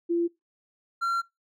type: tone pair in turn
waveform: sine / triangle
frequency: 341.5 / 1369.9 Hz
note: F4 / F6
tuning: -39 / -34 cents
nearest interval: 2 octaves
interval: 2405 cents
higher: second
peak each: -22 / -22 dBFS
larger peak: neither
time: 0.09-0.28 / 1.01-1.22 s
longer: second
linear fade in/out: 20 ms
effects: noise-tail reverb RT60 0.2 s tail -23 dB re dry